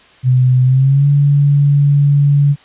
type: tone with pitch glide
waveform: sine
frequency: 127.4 to 143 Hz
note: C3 to D3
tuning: -46 to -46 cents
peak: -7 dBFS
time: 0.23-2.56 s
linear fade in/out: 50 ms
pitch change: +200 cents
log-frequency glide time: 0.64-1.07 s
effects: white hiss -45 dBFS RMS until 2.64 s + resampled to 8000 Hz